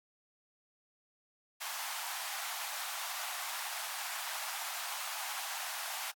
pink high-pass noise, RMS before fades -40 dBFS, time 1.6-6.12 s, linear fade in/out 20 ms, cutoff 710 Hz, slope 48 dB/octave, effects AAC 64 kbps

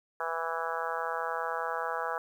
harmonic tone, 164.81 Hz, E3, in tune, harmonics 3 / 4 / 5 / 6 / 7 / 8 / 9 / 10, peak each -38 / -39 / -38 / -38 / -39 / -38 / -40 / -42 dBFS, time 0.2-2.18 s, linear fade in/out 2 ms, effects 10-bit

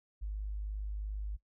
sine tone, 51.4 Hz, G#1, 17 cents flat, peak -35 dBFS, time 0.21-1.37 s, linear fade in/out 20 ms, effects noise-tail reverb RT60 0.1 s tail -19 dB re dry

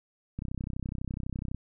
click train, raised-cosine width 5 ms, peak -22 dBFS, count 38, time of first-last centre 0.39-1.546 s, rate 32 Hz, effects none

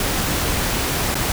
pink noise with dropouts, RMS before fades -21 dBFS, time 0-1.32 s, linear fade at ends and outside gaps 2 ms, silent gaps 1.145-1.153 s, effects none

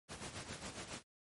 pink noise with tremolo, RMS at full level -44 dBFS, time 0.08-1.03 s, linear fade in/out 50 ms, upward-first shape sine, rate 7.3 Hz, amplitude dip 65%, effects high-pass 80 Hz 12 dB/octave + MP3 48 kbps

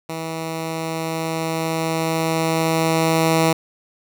10% pulse tone with level ramp, 162.1 Hz, E3, 29 cents flat, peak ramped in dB -18 to -6 dBFS, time 0.09-3.53 s, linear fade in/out 5 ms, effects none

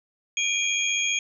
sine tone cluster, 2357 / 2452 / 3268 / 6620 Hz, D7 / D#7 / G#7 / G#8, +6 / -26 / -29 / -6 cents, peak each -28 dBFS, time 0.37-1.19 s, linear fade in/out 2 ms, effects none

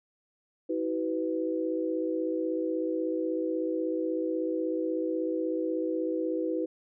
sine tone cluster, 322.4 / 378.7 / 498.7 Hz, E4 / F#4 / B4, -38 / +40 / +17 cents, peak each -30 / -34 / -32 dBFS, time 0.69-6.66 s, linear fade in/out 10 ms, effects none

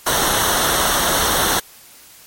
pink noise with comb filter, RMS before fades -17 dBFS, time 0.06-1.6 s, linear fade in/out 10 ms, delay 0.41 ms, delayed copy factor -0.7, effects white hiss -44 dBFS RMS until 2.26 s + MP3 64 kbps

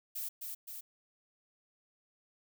violet noise with echo, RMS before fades -39 dBFS, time 0.15-0.29 s, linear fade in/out 10 ms, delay 260 ms, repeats 2, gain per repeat -3 dB, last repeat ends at 0.81 s, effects none

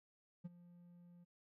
triangle tone with ADSR envelope, 174.61 Hz, F3, in tune, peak -40 dBFS, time 0.44-1.25 s, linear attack 16 ms, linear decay 25 ms, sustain -17 dB, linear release 20 ms, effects none

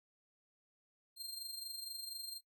sawtooth tone with amplitude modulation, 4185 Hz, C8, in tune, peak -38 dBFS, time 1.16-2.41 s, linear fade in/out 50 ms, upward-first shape sine, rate 24.2 Hz, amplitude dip 60%, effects noise-tail reverb RT60 0.1 s tail -20 dB re dry

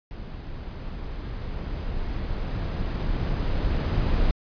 brown noise with level ramp, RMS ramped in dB -36 to -22 dBFS, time 0.11-4.31 s, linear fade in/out 0 ms, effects resampled to 11025 Hz

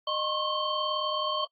sine tone cluster, 613 / 1049 / 1088 / 3127 / 4428 Hz, D#5 / C6 / C#6 / G7 / C#8, -26 / +4 / -33 / -5 / -3 cents, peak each -33 / -37 / -31 / -32 / -40 dBFS, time 0.07-1.45 s, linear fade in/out 5 ms, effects noise-tail reverb RT60 0.1 s tail -23 dB re dry + AAC 32 kbps

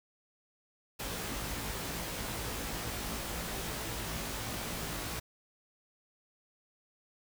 pink noise with comb filter, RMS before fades -38 dBFS, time 0.99-5.2 s, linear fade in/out 10 ms, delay 18 ms, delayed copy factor +0.75, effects none

